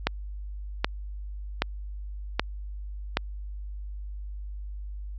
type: click train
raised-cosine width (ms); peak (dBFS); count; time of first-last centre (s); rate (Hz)
0.3; -6; 5; 0.07-3.171; 1.29
effects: added 50 Hz sine -34 dBFS peak until 5.18 s + resampled to 16000 Hz